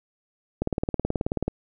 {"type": "click train", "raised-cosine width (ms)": 2, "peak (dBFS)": -11, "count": 17, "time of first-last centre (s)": [0.62, 1.48], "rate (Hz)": 18.6, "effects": []}